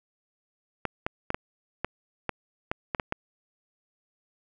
clicks, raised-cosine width 0.5 ms, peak -12 dBFS, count 10, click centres 0.853 / 1.065 / 1.304 / 1.345 / 1.846 / 2.293 / 2.715 / 2.948 / 2.998 / 3.124 s, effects none

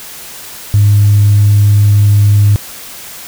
sine tone, 102.8 Hz, G#2, 17 cents flat, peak -3 dBFS, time 0.74-2.56 s, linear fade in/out 0 ms, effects tanh soft clip ceiling 0 dBFS + white hiss -29 dBFS RMS until 3.27 s

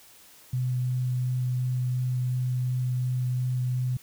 sine tone with vibrato, 126.1 Hz, B2, 36 cents sharp, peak -24 dBFS, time 0.53-3.97 s, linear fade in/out 5 ms, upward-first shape sine, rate 2.8 Hz, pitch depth 8 cents each way, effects white hiss -53 dBFS RMS until 4.02 s

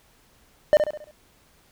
triangle tone with echo, 603 Hz, D5, 46 cents sharp, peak -9 dBFS, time 0.73-0.77 s, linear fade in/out 0 ms, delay 68 ms, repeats 5, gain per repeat -7 dB, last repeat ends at 1.11 s, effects pink hiss -59 dBFS RMS until 1.71 s

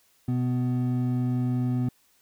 triangle tone pair together, 124.7 / 249.4 Hz, B2 / B3, +17 / +17 cents, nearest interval octave, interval 1200 cents, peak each -23 / -25 dBFS, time 0.28-1.89 s, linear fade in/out 5 ms, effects white hiss -64 dBFS RMS until 2.21 s

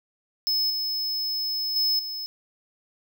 square tone with level steps, 5200 Hz, E8, 24 cents flat, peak -22 / -26 / -21 / -31 dBFS, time 0.47-2.26 s, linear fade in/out 0 ms, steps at 0.7 / 1.76 / 1.99 s, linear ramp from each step 2 ms, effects none

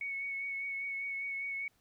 sine tone with vibrato, 2217 Hz, C#7, in tune, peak -35 dBFS, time 0.01-1.68 s, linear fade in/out 2 ms, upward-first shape triangle, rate 5 Hz, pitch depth 23 cents each way, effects pink hiss -72 dBFS RMS until 1.8 s

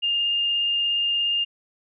sine tone with vibrato, 2817 Hz, F7, 14 cents sharp, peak -20 dBFS, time 0.02-1.45 s, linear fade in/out 20 ms, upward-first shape sine, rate 17 Hz, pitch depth 9 cents each way, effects none

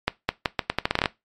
accelerating click train, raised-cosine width 0.3 ms, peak -4 dBFS, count 13, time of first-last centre 0.08-1.058 s, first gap 210 ms, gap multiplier 0.8, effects noise-tail reverb RT60 0.2 s tail -19 dB re dry + MP3 64 kbps

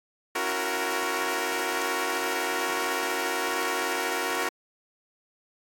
10% pulse chord, F# dominant seventh, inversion second, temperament equal with one note detuned, 277.2 / 334.2 / 370 / 466.2 Hz, C#4 / E4 / F#4 / A#4, 0 / +24 / 0 / 0 cents, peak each -28 / -26 / -22 / -22 dBFS, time 0.35-4.49 s, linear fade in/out 5 ms, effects AAC 64 kbps

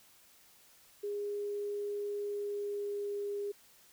sine tone with pitch glide, 410 to 406.9 Hz, G#4 to G#4, -22 to -35 cents, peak -34 dBFS, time 1.03-3.52 s, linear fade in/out 10 ms, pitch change -13 cents, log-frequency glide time 2.21-3.25 s, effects white hiss -62 dBFS RMS until 3.92 s

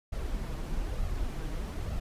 brown noise with flanger, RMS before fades -33 dBFS, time 0.12-2 s, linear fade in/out 10 ms, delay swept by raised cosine 1.5 to 6.5 ms, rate 1.1 Hz, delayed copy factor +0.5, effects resampled to 32000 Hz

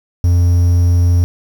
triangle tone with quantisation, 87.31 Hz, F2, in tune, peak -6 dBFS, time 0.24-1.24 s, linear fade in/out 0 ms, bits 6, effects none

